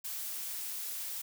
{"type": "noise", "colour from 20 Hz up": "blue", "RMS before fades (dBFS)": -39, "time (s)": [0.04, 1.22], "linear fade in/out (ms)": 10, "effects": []}